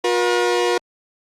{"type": "tone pair together", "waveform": "sawtooth", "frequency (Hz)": [358.9, 479.1], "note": ["F4", "A#4"], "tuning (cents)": [47, 47], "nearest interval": "perfect fourth", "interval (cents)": 500, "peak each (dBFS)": -15, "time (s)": [0.04, 0.78], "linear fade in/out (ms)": 5, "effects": ["low-pass 7000 Hz 12 dB/octave", "Opus 48 kbps"]}